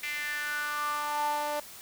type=tone with high-pass filter sweep; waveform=sawtooth; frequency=295.8 Hz; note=D4; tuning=13 cents sharp; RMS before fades=-32 dBFS; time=0.03-1.6 s; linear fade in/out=5 ms; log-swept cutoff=2200 to 680 Hz; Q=6.1; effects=white hiss -47 dBFS RMS until 1.81 s